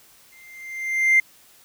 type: tone with exponential growth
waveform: triangle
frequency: 2093 Hz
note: C7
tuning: in tune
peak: -8 dBFS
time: 0.32-1.2 s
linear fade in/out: 5 ms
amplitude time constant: 190 ms
effects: tanh soft clip ceiling -9 dBFS + white hiss -53 dBFS RMS until 1.64 s